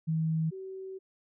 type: tone pair in turn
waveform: sine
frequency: 160.1 / 380.8 Hz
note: D#3 / F#4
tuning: +50 / +50 cents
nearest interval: octave + minor third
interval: 1500 cents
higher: second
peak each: -26 / -38 dBFS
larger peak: first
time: 0.07-0.51 / 0.51-0.99 s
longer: second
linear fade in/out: 20 ms
effects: none